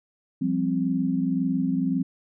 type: chord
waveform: sine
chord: F suspended second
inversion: none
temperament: just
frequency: 174.61 / 196.44 / 261.9 Hz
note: F3 / G3 / C4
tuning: 0 / +4 / +2 cents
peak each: -27 / -28 / -24 dBFS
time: 0.41-2.03 s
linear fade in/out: 10 ms
effects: none